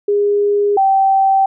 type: tone pair in turn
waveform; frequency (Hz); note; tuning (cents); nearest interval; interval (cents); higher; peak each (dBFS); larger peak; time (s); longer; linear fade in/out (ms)
sine; 409.1 / 775.9; G#4 / G5; -26 / -18; major seventh; 1108; second; -11 / -9; second; 0.08-0.77 / 0.77-1.46; neither; 5
effects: none